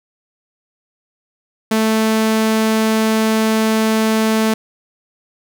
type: tone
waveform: sawtooth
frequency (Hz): 220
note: A3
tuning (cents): 0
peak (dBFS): -9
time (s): 1.71-4.54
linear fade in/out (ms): 5
effects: none